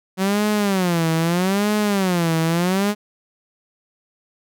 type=tone with vibrato; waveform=sawtooth; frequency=185 Hz; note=F#3; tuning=in tune; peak=-13 dBFS; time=0.17-2.95 s; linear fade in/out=50 ms; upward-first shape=sine; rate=0.79 Hz; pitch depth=230 cents each way; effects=none